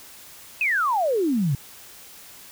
sine exponential sweep, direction down, 2637 to 127.1 Hz, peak -19 dBFS, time 0.61-1.55 s, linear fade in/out 2 ms, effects white hiss -45 dBFS RMS until 2.51 s

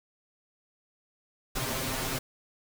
pink noise with comb filter, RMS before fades -32 dBFS, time 1.55-2.19 s, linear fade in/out 10 ms, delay 7.6 ms, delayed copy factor +0.85, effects none

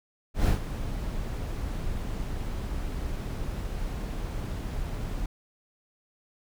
brown noise with ADSR envelope, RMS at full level -20 dBFS, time 0.34-5.26 s, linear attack 130 ms, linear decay 120 ms, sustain -12 dB, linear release 4 ms, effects none

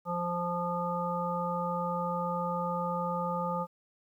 harmonic tone, 174.61 Hz, F3, in tune, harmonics 1 / 3 / 5 / 7, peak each -35 / -35 / -35 / -35 dBFS, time 0.05-3.67 s, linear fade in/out 50 ms, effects 11-bit

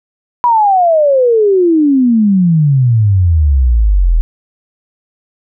sine exponential sweep, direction down, 987.8 to 38.89 Hz, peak -6 dBFS, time 0.44-4.21 s, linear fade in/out 0 ms, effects none

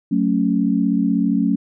sine chord, F# minor, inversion none, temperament just, 185 / 222 / 277.5 Hz, F#3 / A3 / C#4, 0 / +16 / +2 cents, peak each -20 / -19 / -19 dBFS, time 0.11-1.56 s, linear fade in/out 10 ms, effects none

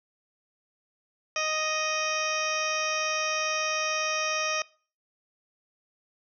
harmonic tone, 622.3 Hz, D#5, in tune, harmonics 1 / 2 / 3 / 4 / 5 / 6 / 8 / 9 / 10, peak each -33 / -32 / -36 / -31 / -39 / -42 / -42 / -34 / -42 dBFS, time 1.36-4.62 s, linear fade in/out 2 ms, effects noise-tail reverb RT60 0.4 s tail -22 dB re dry

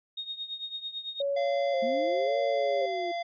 sine tone with tremolo, 3716 Hz, A#7, 6 cents flat, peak -31 dBFS, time 0.17-1.22 s, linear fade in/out 5 ms, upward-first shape triangle, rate 9 Hz, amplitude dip 85%
sine tone with vibrato, 547 Hz, C#5, 23 cents flat, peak -26 dBFS, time 1.2-2.86 s, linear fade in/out 5 ms, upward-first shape square, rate 0.93 Hz, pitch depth 42 cents each way
square tone, 687 Hz, F5, 29 cents flat, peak -31 dBFS, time 1.36-3.23 s, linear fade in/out 10 ms
sine linear two-way sweep, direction up then down, 220 to 470 to 346 Hz, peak -33 dBFS, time 1.82-3.12 s, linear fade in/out 10 ms, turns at 2.39 s
effects resampled to 11025 Hz

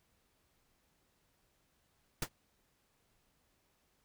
pink noise with exponential decay, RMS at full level -29 dBFS, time 2.22-2.29 s, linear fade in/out 5 ms, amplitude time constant 15 ms, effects pink hiss -75 dBFS RMS until 4.04 s

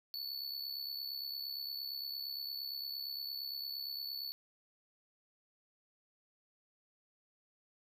square tone with amplitude modulation, 4450 Hz, C#8, 6 cents sharp, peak -37 dBFS, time 0.14-4.32 s, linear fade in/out 0 ms, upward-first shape sine, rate 68.7 Hz, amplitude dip 65%, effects none

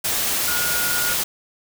sine tone in noise, 1434 Hz, F6, 45 cents sharp, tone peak -25 dBFS, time 0.47-1.14 s, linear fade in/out 10 ms, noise white, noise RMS -22 dBFS, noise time 0.04-1.24 s, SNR -6 dB, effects none

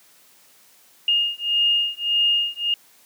sine beating tone pair, 2838 / 2839.7 Hz, F7 / F7, +27 / +28 cents, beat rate 1.7 Hz, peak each -21 dBFS, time 1.08-2.74 s, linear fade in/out 2 ms, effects white hiss -54 dBFS RMS until 3.05 s + high-pass 150 Hz 12 dB/octave

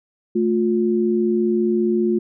sine tone pair together, 220 / 354.8 Hz, A3 / F4, 0 / +27 cents, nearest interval minor sixth, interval 827 cents, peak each -19 / -18 dBFS, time 0.35-2.19 s, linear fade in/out 10 ms, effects none

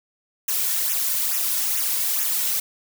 blue noise with flanger, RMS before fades -23 dBFS, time 0.48-2.6 s, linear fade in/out 5 ms, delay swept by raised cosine 0.22 to 2.52 ms, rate 2.3 Hz, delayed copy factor -0.8, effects none

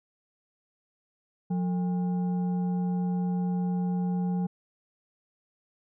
sine tone with frequency modulation, 179.2 Hz, F3, 45 cents sharp, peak -25 dBFS, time 1.5-4.47 s, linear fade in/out 10 ms, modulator 627 Hz, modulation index 0.33, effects none

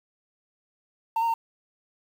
sine tone with pitch steps, 904 / 924 / 912 Hz, A5 / A#5 / A#5, +47 / -16 / -38 cents, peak -19 dBFS, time 1.16-1.34 s, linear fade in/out 5 ms, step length 60 ms, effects tanh soft clip ceiling -21 dBFS + 8-bit

